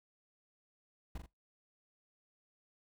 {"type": "noise with echo", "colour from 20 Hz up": "brown", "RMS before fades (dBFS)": -40, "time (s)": [1.15, 1.18], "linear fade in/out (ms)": 5, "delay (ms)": 41, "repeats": 2, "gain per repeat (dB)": -5, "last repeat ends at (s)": 1.262, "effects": ["noise-tail reverb RT60 0.2 s tail -23 dB re dry"]}